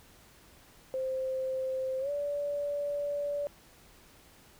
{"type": "tone with pitch glide", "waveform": "sine", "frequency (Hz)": [523.3, 577.3], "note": ["C5", "D5"], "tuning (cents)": [0, -30], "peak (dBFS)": -30, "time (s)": [0.94, 3.47], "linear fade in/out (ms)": 0, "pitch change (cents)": 170, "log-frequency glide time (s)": [2, 2.1], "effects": ["pink hiss -58 dBFS RMS until 4.59 s"]}